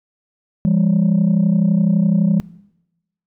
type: tone pair together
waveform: sine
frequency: 170 / 201.9 Hz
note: F3 / G#3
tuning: -46 / -49 cents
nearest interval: minor third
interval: 297 cents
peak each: -13 dBFS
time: 0.65-2.4 s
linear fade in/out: 0 ms
effects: noise-tail reverb RT60 0.9 s tail -22 dB re dry + tanh soft clip ceiling -9 dBFS